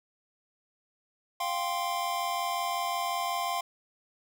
square chord, F suspended second, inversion none, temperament equal, 698.5 / 784 / 1046.5 Hz, F5 / G5 / C6, 0 / 0 / 0 cents, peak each -34 / -36 / -33 dBFS, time 1.4-3.61 s, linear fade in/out 5 ms, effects none

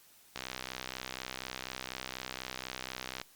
click train, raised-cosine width 0.2 ms, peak -20 dBFS, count 184, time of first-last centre 0.36-3.215 s, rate 64.1 Hz, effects white hiss -61 dBFS RMS until 3.35 s + Opus 48 kbps

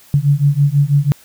sine beating tone pair, 140 / 146.1 Hz, C#3 / D3, +18 / -9 cents, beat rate 6.1 Hz, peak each -13 dBFS, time 0.14-1.12 s, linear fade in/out 0 ms, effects white hiss -46 dBFS RMS until 1.24 s

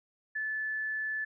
sine tone, 1739 Hz, A6, 21 cents flat, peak -31 dBFS, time 0.35-1.25 s, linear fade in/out 10 ms, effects none

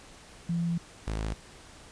sine / sawtooth tone pair in turn, 170 / 53.64 Hz, F3 / A1, -46 / -43 cents, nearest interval octave + minor sixth, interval 1997 cents, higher first, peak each -26 dBFS, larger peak neither, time 0.49-0.78 / 1.07-1.34 s, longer first, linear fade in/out 5 ms, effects pink hiss -51 dBFS RMS until 1.91 s + resampled to 22050 Hz

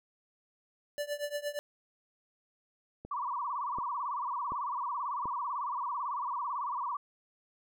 square tone with tremolo, 584 Hz, D5, 10 cents flat, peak -31 dBFS, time 0.98-1.59 s, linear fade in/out 0 ms, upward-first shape triangle, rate 8.6 Hz, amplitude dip 95%
click train, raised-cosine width 2 ms, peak -30 dBFS, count 4, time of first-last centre 3.05-5.256 s, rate 1.36 Hz
sine tone with vibrato, 1055 Hz, C6, 14 cents sharp, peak -32 dBFS, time 3.11-6.97 s, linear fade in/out 5 ms, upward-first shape sine, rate 18 Hz, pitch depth 190 cents each way
effects none

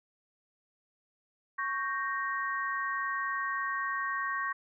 sine chord, G diminished, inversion second, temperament equal, 1108.7 / 1568 / 1864.7 Hz, Db6 / G6 / Bb6, 0 / 0 / 0 cents, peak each -33 / -37 / -35 dBFS, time 1.58-4.53 s, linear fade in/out 10 ms, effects none

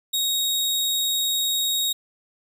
sawtooth tone, 3765 Hz, A#7, 16 cents sharp, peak -18 dBFS, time 0.13-1.93 s, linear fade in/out 10 ms, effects none

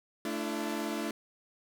sawtooth chord, A suspended fourth, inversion none, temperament equal with one note detuned, 220 / 293.7 / 337.7 Hz, A3 / D4 / E4, 0 / 0 / +42 cents, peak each -33 dBFS, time 0.25-1.11 s, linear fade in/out 2 ms, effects none

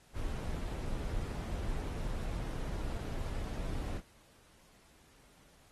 brown noise, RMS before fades -37 dBFS, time 0.13-4.02 s, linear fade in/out 50 ms, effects pink hiss -64 dBFS RMS until 5.71 s + AAC 32 kbps

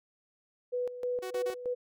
sine tone with tremolo, 493.9 Hz, B4, in tune, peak -29 dBFS, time 0.72-1.75 s, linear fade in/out 20 ms, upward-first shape square, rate 3.2 Hz, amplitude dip 70%
sawtooth tone bursts, 372.6 Hz, F#4, 12 cents sharp, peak -33 dBFS, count 3, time 1.22-1.544 s, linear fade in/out 10 ms, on 88 ms, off 30 ms
effects none

